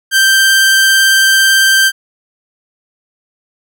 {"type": "tone with vibrato", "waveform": "sawtooth", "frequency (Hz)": 1568, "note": "G6", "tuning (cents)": 0, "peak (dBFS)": -3, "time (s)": [0.11, 1.92], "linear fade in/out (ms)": 50, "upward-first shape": "sine", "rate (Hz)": 18, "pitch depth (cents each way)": 8, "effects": []}